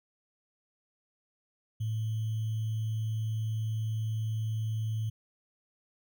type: tone with sample-and-hold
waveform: sine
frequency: 110 Hz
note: A2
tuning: in tune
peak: -29 dBFS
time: 1.8-5.1 s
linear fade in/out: 10 ms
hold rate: 3150 Hz
effects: none